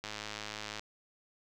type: click train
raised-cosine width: 0.2 ms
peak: -22 dBFS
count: 81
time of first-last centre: 0.04-0.795 s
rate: 106 Hz
effects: none